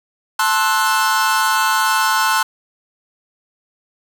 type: chord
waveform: 45% pulse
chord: F# half-diminished seventh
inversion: first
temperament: equal with one note detuned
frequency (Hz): 880 / 1056.2 / 1318.5 / 1480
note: A5 / C6 / E6 / F#6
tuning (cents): 0 / +16 / 0 / 0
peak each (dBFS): -19 / -19 / -22 / -19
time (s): 0.39-2.43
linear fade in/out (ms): 5
effects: none